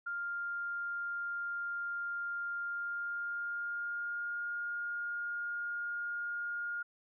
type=tone with pitch glide; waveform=sine; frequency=1400 to 1418.7 Hz; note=F6 to F6; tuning=+4 to +27 cents; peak=-35 dBFS; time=0.06-6.83 s; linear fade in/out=10 ms; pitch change=+23 cents; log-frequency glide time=2.63-4.45 s; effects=none